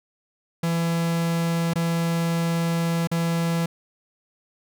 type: tone with dropouts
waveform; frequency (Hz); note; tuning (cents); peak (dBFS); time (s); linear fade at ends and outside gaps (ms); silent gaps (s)
45% pulse; 167.3; E3; +26; -21; 0.63-3.66; 5; 1.736-1.756 / 3.073-3.114
effects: none